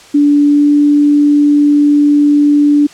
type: tone with pitch glide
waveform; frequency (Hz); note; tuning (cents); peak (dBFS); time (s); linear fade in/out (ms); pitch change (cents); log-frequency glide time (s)
sine; 290 to 291.8; D4 to D4; -22 to -11; -5; 0.14-2.87; 10; +11; 0.46-0.7
effects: white hiss -38 dBFS RMS until 2.93 s + low-pass 7000 Hz 12 dB/octave